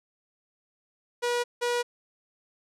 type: tone pair in turn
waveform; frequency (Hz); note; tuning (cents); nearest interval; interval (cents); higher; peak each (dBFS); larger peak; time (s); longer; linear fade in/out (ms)
sawtooth; 483 / 483; B4 / B4; -39 / -39; unison; 0; neither; -21; neither; 1.22-1.44 / 1.61-1.83; neither; 20
effects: low-pass 9000 Hz 12 dB/octave